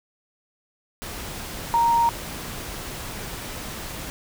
sine tone in noise, 932.3 Hz, A#5, in tune, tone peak -16 dBFS, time 1.74-2.09 s, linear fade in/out 0 ms, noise pink, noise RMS -34 dBFS, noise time 1.02-4.1 s, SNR +15 dB, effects none

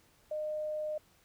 sine tone, 611 Hz, D#5, 32 cents flat, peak -33 dBFS, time 0.31-0.98 s, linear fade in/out 5 ms, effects pink hiss -66 dBFS RMS until 1.24 s

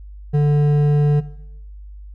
sine tone with hard clipping, 146.83 Hz, D3, in tune, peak -14 dBFS, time 0.33-1.21 s, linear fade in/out 20 ms, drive 8 dB, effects noise-tail reverb RT60 0.8 s tail -17 dB re dry + added 50 Hz sine -34 dBFS peak until 2.14 s

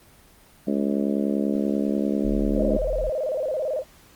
harmonic tone, 70.2 Hz, C#2, 22 cents sharp, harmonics 3 / 4 / 5 / 6 / 7 / 8 / 9, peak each -24 / -26 / -30 / -33 / -34 / -33 / -36 dBFS, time 0.67-2.77 s, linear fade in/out 5 ms
triangle tone, 41.2 Hz, E1, in tune, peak -24 dBFS, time 2.24-3.1 s, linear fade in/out 10 ms
sine tone with vibrato, 568 Hz, C#5, 42 cents sharp, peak -23 dBFS, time 2.54-3.84 s, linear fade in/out 50 ms, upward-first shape square, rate 18 Hz, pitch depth 150 cents each way
effects pink hiss -53 dBFS RMS until 4.15 s + Opus 24 kbps

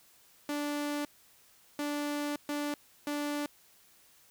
sawtooth tone bursts at uneven times, 292.3 Hz, D4, 8 cents flat, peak -28 dBFS, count 4, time 0.49-1.05 / 1.79-2.36 / 2.49-2.74 / 3.07-3.46 s, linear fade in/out 2 ms, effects white hiss -62 dBFS RMS until 4.3 s

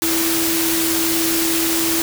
sine tone in noise, 329.6 Hz, E4, in tune, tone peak -20 dBFS, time 0.02-2.02 s, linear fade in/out 0 ms, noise white, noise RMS -20 dBFS, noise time 0.02-2.02 s, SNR -3 dB, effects none

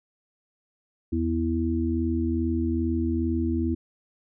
harmonic tone, 82.41 Hz, E2, in tune, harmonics 1 / 3 / 4, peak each -27 / -27 / -27 dBFS, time 1.12-3.75 s, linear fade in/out 10 ms, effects none

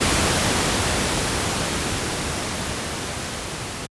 pink noise with level ramp, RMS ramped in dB -18 to -30 dBFS, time 0-3.87 s, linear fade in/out 20 ms, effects high-pass 60 Hz 12 dB/octave + resampled to 24000 Hz

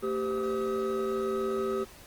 triangle tone cluster, 226 / 391 / 513 / 1271 Hz, A3 / G4 / C5 / D#6, +47 / -4 / -34 / +36 cents, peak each -35 / -27 / -35 / -36 dBFS, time 0.02-1.85 s, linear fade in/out 20 ms, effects pink hiss -51 dBFS RMS until 2.06 s + Opus 24 kbps

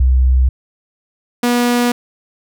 sine / sawtooth tone pair in turn, 64 / 242.1 Hz, C2 / B3, -38 / -34 cents, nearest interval octave + major seventh, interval 2304 cents, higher second, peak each -8 dBFS, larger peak neither, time 0-0.49 / 1.43-1.92 s, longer neither, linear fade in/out 5 ms, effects none

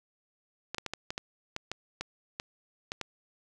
clicks, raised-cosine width 0.2 ms, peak -17 dBFS, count 12, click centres 0.746 / 0.783 / 0.863 / 0.936 / 1.105 / 1.179 / 1.564 / 1.716 / 2.01 / 2.399 / 2.919 / 3.013 s, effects none

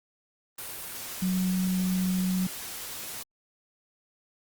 sine tone in noise, 185 Hz, F#3, in tune, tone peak -24 dBFS, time 1.22-2.47 s, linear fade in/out 5 ms, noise white, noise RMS -38 dBFS, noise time 0.58-3.23 s, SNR +11 dB, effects Opus 32 kbps

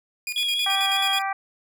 sawtooth tone with tremolo, 2440 Hz, D#7, 34 cents flat, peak -23 dBFS, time 0.27-1.22 s, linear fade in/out 2 ms, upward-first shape square, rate 9.3 Hz, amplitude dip 70%
triangle tone with vibrato, 3322 Hz, G#7, in tune, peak -21 dBFS, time 0.36-1.19 s, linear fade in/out 2 ms, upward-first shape sine, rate 5 Hz, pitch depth 22 cents each way
harmonic tone, 390.4 Hz, G4, 7 cents flat, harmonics 2 / 3 / 4 / 5 / 6, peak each -26 / -30 / -32 / -34 / -36 dBFS, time 0.66-1.33 s, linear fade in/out 5 ms
effects none

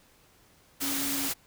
sine tone in noise, 277.2 Hz, C#4, in tune, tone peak -34 dBFS, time 0.81-1.29 s, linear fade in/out 20 ms, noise white, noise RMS -31 dBFS, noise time 0.8-1.34 s, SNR -6 dB, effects pink hiss -61 dBFS RMS until 1.46 s

